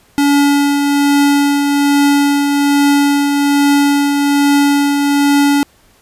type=tone with tremolo; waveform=square; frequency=284.8 Hz; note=C#4; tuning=47 cents sharp; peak=-8 dBFS; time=0.18-5.63 s; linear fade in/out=0 ms; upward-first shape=triangle; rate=1.2 Hz; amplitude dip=40%; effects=pink hiss -50 dBFS RMS until 6.01 s + resampled to 32000 Hz